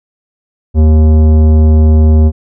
sine tone with tanh clipping, 77.78 Hz, D#2, in tune, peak -5 dBFS, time 0.74-2.32 s, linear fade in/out 50 ms, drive 14 dB, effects none

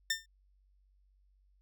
15% pulse tone with exponential decay, 1800 Hz, A6, 39 cents sharp, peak -20 dBFS, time 0.1-0.26 s, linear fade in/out 5 ms, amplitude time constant 34 ms, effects added 48 Hz sine -65 dBFS peak until 1.61 s

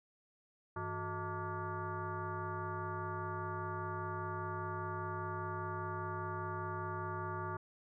sine tone with frequency modulation, 630 Hz, D#5, 21 cents sharp, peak -37 dBFS, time 0.76-7.57 s, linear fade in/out 5 ms, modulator 265 Hz, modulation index 2.8, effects none

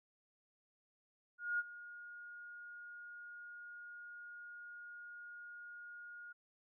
sine tone with ADSR envelope, 1431 Hz, F6, 42 cents sharp, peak -32 dBFS, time 1.38-6.33 s, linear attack 210 ms, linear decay 34 ms, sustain -17 dB, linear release 13 ms, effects none

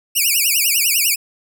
5% pulse tone with vibrato, 2563 Hz, E7, 49 cents flat, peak -5 dBFS, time 0.15-1.16 s, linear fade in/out 20 ms, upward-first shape triangle, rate 10 Hz, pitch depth 260 cents each way, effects none

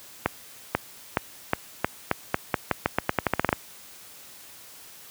accelerating click train, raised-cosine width 0.5 ms, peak -5 dBFS, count 19, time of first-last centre 0.26-3.528 s, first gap 490 ms, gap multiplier 0.86, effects white hiss -47 dBFS RMS until 5.1 s + high-pass 60 Hz 12 dB/octave

